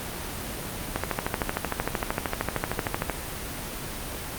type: click train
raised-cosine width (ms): 0.5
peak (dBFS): -9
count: 29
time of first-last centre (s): 0.96-3.097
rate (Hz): 13.1
effects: pink hiss -34 dBFS RMS until 4.38 s + Opus 32 kbps